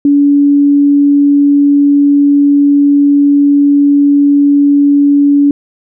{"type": "tone", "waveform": "sine", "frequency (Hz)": 285.4, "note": "D4", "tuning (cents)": -49, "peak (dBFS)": -4, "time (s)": [0.05, 5.51], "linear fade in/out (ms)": 2, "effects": []}